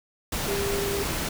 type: tone in noise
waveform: sine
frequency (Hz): 400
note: G4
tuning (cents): +35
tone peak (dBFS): -27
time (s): 0.48-1.03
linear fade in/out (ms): 5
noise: pink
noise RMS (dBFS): -29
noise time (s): 0.32-1.29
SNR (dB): -1
effects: none